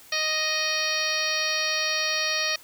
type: harmonic tone with a mistuned harmonic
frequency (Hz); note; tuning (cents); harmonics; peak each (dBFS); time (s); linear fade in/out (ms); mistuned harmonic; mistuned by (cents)
622.3; D#5; 0; 1 / 2 / 3 / 4 / 5 / 6 / 7 / 8 / 9; -34 / -35 / -30 / -30 / -35 / -35 / -30 / -34 / -31; 0.12-2.56; 5; 8; -66
effects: white hiss -50 dBFS RMS until 2.63 s